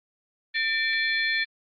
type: tone cluster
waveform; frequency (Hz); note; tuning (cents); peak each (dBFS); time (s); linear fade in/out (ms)
sine; 1798 / 2331 / 3448 / 4191; A6 / D7 / A7 / C8; +37 / -14 / -36 / +2; -25 / -28 / -32 / -32; 0.54-1.45; 20
effects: Opus 24 kbps